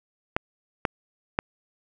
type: clicks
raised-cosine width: 0.5 ms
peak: -7 dBFS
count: 3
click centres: 0.365 / 0.852 / 1.389 s
effects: none